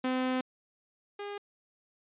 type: tone pair in turn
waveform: sawtooth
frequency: 256.6 / 407.3 Hz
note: C4 / G#4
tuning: -34 / -34 cents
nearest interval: minor sixth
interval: 800 cents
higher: second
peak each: -24 / -33 dBFS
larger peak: first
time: 0.04-0.41 / 1.19-1.38 s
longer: first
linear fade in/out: 5 ms
effects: resampled to 8000 Hz